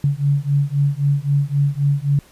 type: beating tone pair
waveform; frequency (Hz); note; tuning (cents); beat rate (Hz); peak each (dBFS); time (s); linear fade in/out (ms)
sine; 140.2 / 144; C#3 / D3; +20 / -34; 3.8; -18; 0.04-2.19; 2
effects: pink hiss -50 dBFS RMS until 2.31 s + resampled to 32000 Hz